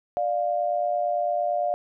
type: tone pair together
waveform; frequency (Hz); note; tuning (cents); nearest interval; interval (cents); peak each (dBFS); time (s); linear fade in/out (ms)
sine; 593 / 701.9; D5 / F5; +17 / +9; minor third; 292; -26 / -24; 0.17-1.74; 0
effects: none

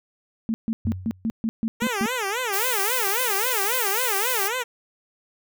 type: tone bursts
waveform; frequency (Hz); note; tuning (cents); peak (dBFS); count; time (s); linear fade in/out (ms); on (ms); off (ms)
sine; 224.6; A3; +36; -21; 9; 0.49-2.06; 0; 50; 140
type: tone with exponential decay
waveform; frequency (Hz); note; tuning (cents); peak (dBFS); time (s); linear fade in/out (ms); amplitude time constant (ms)
sine; 92.5; F#2; 0; -21; 0.85-1.31; 5; 100
type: tone with vibrato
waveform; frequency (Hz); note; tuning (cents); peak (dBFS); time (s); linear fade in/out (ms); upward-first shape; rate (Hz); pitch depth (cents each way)
10% pulse; 446.5; A4; +25; -16; 1.8-4.64; 20; sine; 3.7; 250
type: noise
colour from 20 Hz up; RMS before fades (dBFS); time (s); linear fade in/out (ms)
blue; -26; 2.52-4.49; 20
effects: none

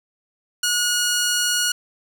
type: tone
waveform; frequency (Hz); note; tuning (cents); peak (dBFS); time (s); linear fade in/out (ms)
10% pulse; 1447; F#6; -39; -10; 0.63-1.72; 5
effects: none

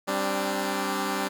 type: chord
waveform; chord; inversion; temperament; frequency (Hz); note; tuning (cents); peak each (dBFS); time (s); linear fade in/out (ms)
10% pulse; G suspended fourth; none; equal with one note detuned; 196 / 264.5 / 293.7; G3 / C4 / D4; 0 / +19 / 0; -21 / -24 / -22; 0.07-1.29; 20
effects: none

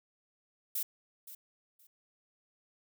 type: noise with echo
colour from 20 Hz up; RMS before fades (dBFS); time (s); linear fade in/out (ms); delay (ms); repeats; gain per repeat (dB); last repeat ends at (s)
violet; -34; 0.75-0.83; 5; 520; 2; -14; 1.87
effects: none

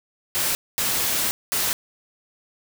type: noise bursts at uneven times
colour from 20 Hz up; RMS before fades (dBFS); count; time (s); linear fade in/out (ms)
white; -23; 3; 0.35-0.55 / 0.78-1.31 / 1.52-1.73; 0
effects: none

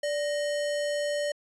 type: tone with sample-and-hold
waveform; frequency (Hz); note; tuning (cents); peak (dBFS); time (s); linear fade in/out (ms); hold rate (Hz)
sine; 584; D5; -10; -26; 0.03-1.32; 5; 2450
effects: resampled to 22050 Hz

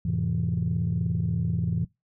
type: chord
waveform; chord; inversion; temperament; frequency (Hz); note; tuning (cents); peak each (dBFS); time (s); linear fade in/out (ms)
sine; F major seventh; none; equal with one note detuned; 87.31 / 110 / 130.81 / 167.21; F2 / A2 / C3 / E3; 0 / 0 / 0 / +25; -30 / -28 / -31 / -26; 0.05-1.85; 5
effects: noise-tail reverb RT60 0.2 s tail -22 dB re dry + tanh soft clip ceiling -17 dBFS

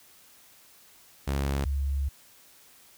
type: tone pair in turn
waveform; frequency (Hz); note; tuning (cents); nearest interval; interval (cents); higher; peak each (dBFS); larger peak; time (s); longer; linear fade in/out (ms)
sawtooth / sine; 69.3 / 69.3; C#2 / C#2; 0 / 0; unison; 0; neither; -22 / -25; first; 1.27-1.65 / 1.65-2.09; second; 10
effects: white hiss -56 dBFS RMS until 2.97 s

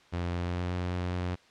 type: tone with pitch glide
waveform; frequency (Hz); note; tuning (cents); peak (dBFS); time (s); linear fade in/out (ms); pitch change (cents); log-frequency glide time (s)
sawtooth; 87.31 to 89.51; F2 to F2; 0 to +43; -26; 0.12-1.36; 20; +43; 0.35-0.74
effects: white hiss -59 dBFS RMS until 1.5 s + low-pass 4000 Hz 12 dB/octave

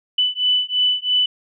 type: beating tone pair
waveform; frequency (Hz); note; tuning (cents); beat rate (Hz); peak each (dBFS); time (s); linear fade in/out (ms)
sine; 2988 / 2991; F#7 / F#7; +16 / +18; 3; -19; 0.18-1.26; 5
effects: none

